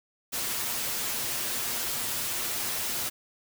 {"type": "noise with comb filter", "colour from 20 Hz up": "white", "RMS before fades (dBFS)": -31, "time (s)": [0.32, 3.1], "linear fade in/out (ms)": 20, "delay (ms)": 8.4, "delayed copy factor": 0.55, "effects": []}